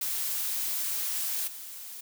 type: noise with level steps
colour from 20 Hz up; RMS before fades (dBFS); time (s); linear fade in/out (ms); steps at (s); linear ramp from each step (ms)
blue; -31 / -42; 0.01-2.01; 5; 1.47; 10
effects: none